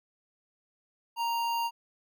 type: tone with notch filter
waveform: square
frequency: 932.3 Hz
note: A#5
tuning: in tune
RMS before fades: -30 dBFS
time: 1.16-1.71 s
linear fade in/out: 50 ms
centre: 8100 Hz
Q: 1.3
effects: none